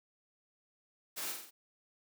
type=noise with echo; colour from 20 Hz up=white; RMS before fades=-40 dBFS; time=1.16-1.33 s; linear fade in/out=20 ms; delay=45 ms; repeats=4; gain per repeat=-4 dB; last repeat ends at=1.51 s; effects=high-pass 200 Hz 12 dB/octave